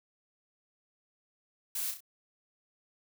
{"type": "noise with echo", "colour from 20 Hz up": "blue", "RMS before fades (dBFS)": -35, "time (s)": [1.75, 1.91], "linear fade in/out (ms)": 5, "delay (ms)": 32, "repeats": 3, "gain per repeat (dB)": -6, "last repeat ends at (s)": 2.006, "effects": []}